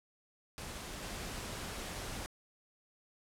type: noise with level steps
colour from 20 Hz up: pink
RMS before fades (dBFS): -44 / -42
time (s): 0.58-2.26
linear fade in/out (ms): 0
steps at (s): 1.02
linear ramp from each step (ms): 20
effects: low-pass 11000 Hz 12 dB/octave